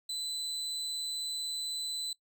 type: tone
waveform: 35% pulse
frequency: 4011 Hz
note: B7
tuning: 26 cents sharp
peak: -33 dBFS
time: 0.09-2.13 s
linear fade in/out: 5 ms
effects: noise-tail reverb RT60 0.1 s tail -21 dB re dry